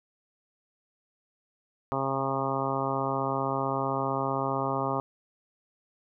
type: harmonic tone with a mistuned harmonic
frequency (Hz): 135.5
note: C#3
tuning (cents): -39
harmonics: 1 / 2 / 3 / 4 / 5 / 6 / 7 / 8 / 9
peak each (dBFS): -35 / -35 / -35 / -35 / -35 / -35 / -35 / -35 / -35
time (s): 1.92-5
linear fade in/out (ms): 0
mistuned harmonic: 1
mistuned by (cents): -16
effects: none